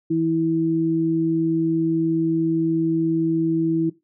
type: tone pair together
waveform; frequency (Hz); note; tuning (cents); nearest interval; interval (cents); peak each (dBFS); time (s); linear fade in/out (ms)
sine; 163.05 / 326.1; E3 / E4; -19 / -19; octave; 1200; -25 / -18; 0.1-3.9; 10
effects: noise-tail reverb RT60 0.2 s tail -17 dB re dry